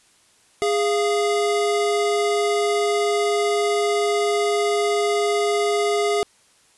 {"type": "tone pair together", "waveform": "square", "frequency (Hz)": [412.4, 692.6], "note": ["G#4", "F5"], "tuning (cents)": [-12, -15], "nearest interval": "major sixth", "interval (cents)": 897, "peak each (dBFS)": [-20, -25], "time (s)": [0.62, 6.23], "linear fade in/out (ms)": 0, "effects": ["white hiss -57 dBFS RMS until 6.77 s", "resampled to 24000 Hz"]}